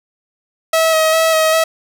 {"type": "tone with vibrato", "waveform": "sawtooth", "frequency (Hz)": 641, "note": "E5", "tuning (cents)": -49, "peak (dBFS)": -7, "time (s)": [0.73, 1.64], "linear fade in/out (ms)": 5, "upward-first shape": "square", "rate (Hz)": 2.5, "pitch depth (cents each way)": 17, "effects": []}